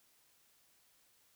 silence, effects white hiss -70 dBFS RMS until 1.35 s

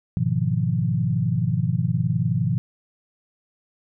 sine chord, F half-diminished seventh, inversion first, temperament equal, 103.83 / 123.47 / 155.56 / 174.61 Hz, Ab2 / Cb3 / Eb3 / F3, 0 / 0 / 0 / 0 cents, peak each -27 / -23 / -25 / -25 dBFS, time 0.17-2.58 s, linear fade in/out 0 ms, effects none

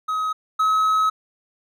triangle tone pair in turn, 1269 / 1281.5 Hz, D#6 / E6, +34 / -49 cents, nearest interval unison, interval 17 cents, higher second, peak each -19 / -14 dBFS, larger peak second, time 0.08-0.33 / 0.59-1.1 s, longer second, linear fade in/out 10 ms, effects none

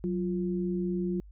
sine tone pair together, 185.25 / 349.2 Hz, F#3 / F4, +2 / 0 cents, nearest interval major seventh, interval 1098 cents, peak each -29 / -32 dBFS, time 0.04-1.2 s, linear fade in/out 0 ms, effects added 50 Hz sine -47 dBFS peak until 1.31 s

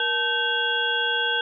sine tone cluster, 472.3 / 869 / 1547 / 2800 / 3331 Hz, A#4 / A5 / G6 / F7 / G#7, +23 / -22 / -23 / +4 / +4 cents, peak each -31 / -31 / -24 / -31 / -26 dBFS, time 0-1.41 s, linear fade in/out 2 ms, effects none

